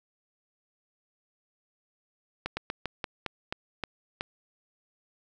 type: slowing click train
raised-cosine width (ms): 0.3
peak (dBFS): -15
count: 9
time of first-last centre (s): 2.46-4.209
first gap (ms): 110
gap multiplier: 1.19
effects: none